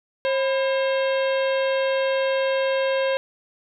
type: harmonic tone with a mistuned harmonic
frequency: 536 Hz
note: C5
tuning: 42 cents sharp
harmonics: 1 / 2 / 3 / 4 / 5 / 6 / 7 / 8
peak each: -20 / -31 / -31 / -35 / -34 / -37 / -40 / -43 dBFS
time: 0.25-3.17 s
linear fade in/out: 0 ms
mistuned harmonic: 2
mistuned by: -120 cents
effects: none